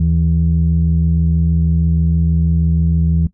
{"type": "tone pair together", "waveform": "sine", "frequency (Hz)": [77.62, 163.9], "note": ["D#2", "E3"], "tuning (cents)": [-4, -10], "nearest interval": "octave + minor second", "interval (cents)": 1294, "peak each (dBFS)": -13, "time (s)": [0, 3.27], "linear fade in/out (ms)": 5, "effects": ["noise-tail reverb RT60 0.1 s tail -17 dB re dry", "tanh soft clip ceiling -5 dBFS"]}